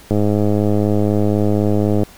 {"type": "click train", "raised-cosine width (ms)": 2, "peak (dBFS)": -4, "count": 201, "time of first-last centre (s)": [0.11, 2.033], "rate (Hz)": 104, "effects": ["pink hiss -43 dBFS RMS until 2.17 s"]}